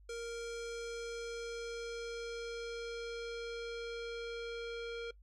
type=tone with low-pass filter sweep; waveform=square; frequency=466.2 Hz; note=A#4; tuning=in tune; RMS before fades=-42 dBFS; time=0.09-5.11 s; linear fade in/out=5 ms; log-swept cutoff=7300 to 3600 Hz; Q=1.6; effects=noise-tail reverb RT60 0.1 s tail -21 dB re dry + added 50 Hz sine -57 dBFS peak until 5.22 s